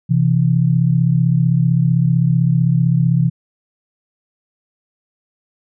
sine tone pair together, 129.55 / 165.2 Hz, C3 / E3, -17 / +4 cents, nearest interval major third, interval 421 cents, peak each -14 dBFS, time 0.09-3.3 s, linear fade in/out 20 ms, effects none

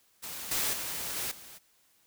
white noise with level steps, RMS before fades -40 / -30 / -36 / -34 / -49 dBFS, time 0.22-1.59 s, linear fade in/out 20 ms, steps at 0.51 / 0.73 / 1.16 / 1.31 s, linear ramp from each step 5 ms, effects white hiss -67 dBFS RMS until 2.06 s

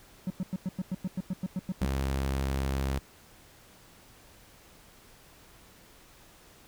triangle tone bursts, 185 Hz, F#3, in tune, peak -26 dBFS, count 13, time 0.27-1.85 s, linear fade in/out 2 ms, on 32 ms, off 97 ms
sawtooth tone, 67.4 Hz, C#2, 48 cents flat, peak -24 dBFS, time 1.81-2.99 s, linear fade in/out 5 ms
effects pink hiss -56 dBFS RMS until 6.67 s

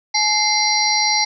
sine tone cluster, 848 / 2092 / 4112 / 4687 / 5630 Hz, G#5 / C7 / C8 / D8 / F8, +36 / -1 / -31 / -4 / +13 cents, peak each -21 dBFS, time 0.14-1.25 s, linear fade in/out 10 ms, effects none

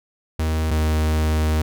45% pulse tone pair in turn, 79 / 77.87 Hz, D#2 / D#2, +27 / +2 cents, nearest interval unison, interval 25 cents, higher first, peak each -19 / -17 dBFS, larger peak second, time 0.39-0.71 / 0.71-1.62 s, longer second, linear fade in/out 5 ms, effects none

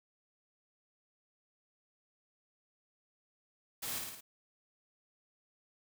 white noise with echo, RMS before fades -40 dBFS, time 3.82-3.99 s, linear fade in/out 10 ms, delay 55 ms, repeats 4, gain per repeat -3 dB, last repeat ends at 4.21 s, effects none

